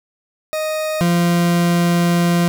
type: tone pair in turn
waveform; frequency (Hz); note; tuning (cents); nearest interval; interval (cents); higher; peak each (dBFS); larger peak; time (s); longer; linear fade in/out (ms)
40% pulse; 622.3 / 172.72; D#5 / F3; 0 / -19; octave + minor seventh; 2219; first; -18 / -12; second; 0.53-1.01 / 1.01-2.48; second; 0
effects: 9-bit